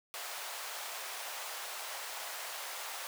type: high-pass noise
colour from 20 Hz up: pink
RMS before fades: -42 dBFS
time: 0.14-3.07 s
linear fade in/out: 0 ms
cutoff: 630 Hz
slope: 24 dB/octave
effects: none